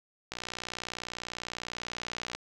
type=click train; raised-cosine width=0.2 ms; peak=-19 dBFS; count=123; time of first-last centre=0.32-2.35 s; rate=60.1 Hz; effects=none